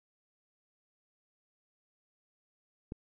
click, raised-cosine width 3 ms, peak -26 dBFS, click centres 2.921 s, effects none

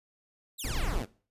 10% pulse exponential sweep, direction down, 4165 to 87.31 Hz, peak -28 dBFS, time 0.58-1.06 s, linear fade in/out 20 ms
brown noise, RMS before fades -31 dBFS, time 0.64-1.02 s, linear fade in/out 0 ms
effects noise-tail reverb RT60 0.4 s tail -19 dB re dry + resampled to 32000 Hz

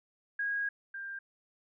sine tone pair in turn, 1641 / 1591.5 Hz, G#6 / G6, -21 / +26 cents, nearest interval minor second, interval 53 cents, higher first, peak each -30 / -38 dBFS, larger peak first, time 0.39-0.69 / 0.94-1.19 s, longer first, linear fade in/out 5 ms, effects none

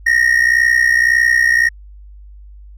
triangle ring-modulated tone, 1864.7 Hz, A#6, in tune, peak -5 dBFS, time 0.06-1.69 s, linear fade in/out 10 ms, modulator 30.9 Hz, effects added 50 Hz sine -35 dBFS peak until 2.77 s

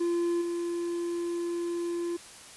triangle tone with level steps, 344.2 Hz, F4, 25 cents flat, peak -23 / -27 dBFS, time 0-2.17 s, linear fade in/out 10 ms, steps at 0.41 s, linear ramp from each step 10 ms, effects white hiss -48 dBFS RMS until 2.56 s + resampled to 24000 Hz

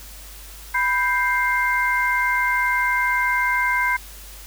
sine tone cluster, 988 / 1570 / 2104 Hz, B5 / G6 / C7, 0 / +2 / +9 cents, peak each -22 dBFS, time 0.74-3.97 s, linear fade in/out 10 ms, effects added 50 Hz sine -40 dBFS peak until 4.46 s + white hiss -42 dBFS RMS until 4.46 s

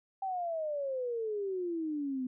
sine exponential sweep, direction down, 784 to 250.2 Hz, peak -32 dBFS, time 0.22-2.27 s, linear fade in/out 5 ms, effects none

